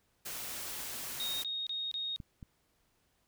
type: noise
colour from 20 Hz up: white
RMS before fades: -41 dBFS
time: 0.25-1.44 s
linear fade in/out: 10 ms
type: tone bursts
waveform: sine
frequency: 3729 Hz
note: A#7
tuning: in tune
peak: -34 dBFS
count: 4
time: 1.2-2.161 s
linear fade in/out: 0 ms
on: 220 ms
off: 27 ms
type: clicks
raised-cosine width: 5 ms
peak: -31 / -34 dBFS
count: 2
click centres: 2.202 / 2.428 s
effects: pink hiss -74 dBFS RMS until 3.27 s